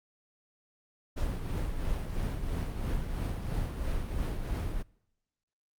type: noise with tremolo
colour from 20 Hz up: brown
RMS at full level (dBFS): -30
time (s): 1.16-4.83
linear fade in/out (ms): 20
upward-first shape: triangle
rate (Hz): 3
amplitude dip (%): 50
effects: noise-tail reverb RT60 0.9 s tail -25 dB re dry + Opus 48 kbps